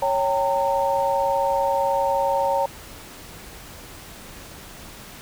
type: chord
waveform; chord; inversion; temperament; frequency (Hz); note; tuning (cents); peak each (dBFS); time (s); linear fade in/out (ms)
sine; G diminished; second; equal with one note detuned; 554.4 / 784 / 914.7; Db5 / G5 / Bb5; 0 / 0 / -33; -22 / -26 / -22; 0.02-2.66; 5
effects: pink hiss -41 dBFS RMS until 5.21 s